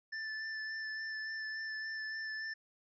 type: tone with vibrato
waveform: square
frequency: 1760 Hz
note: A6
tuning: in tune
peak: -39 dBFS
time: 0.12-2.54 s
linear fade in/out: 10 ms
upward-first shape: sine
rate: 3.5 Hz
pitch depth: 15 cents each way
effects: resampled to 16000 Hz